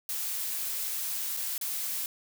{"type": "noise with dropouts", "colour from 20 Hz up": "blue", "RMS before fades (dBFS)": -33, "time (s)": [0.09, 2.06], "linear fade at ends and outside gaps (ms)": 1, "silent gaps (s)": [[1.367, 1.371], [1.579, 1.612]], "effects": []}